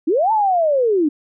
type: linear two-way sweep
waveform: sine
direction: up then down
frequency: 280 to 900 to 280 Hz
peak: -13 dBFS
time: 0.07-1.09 s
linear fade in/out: 10 ms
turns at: 0.32 s
effects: none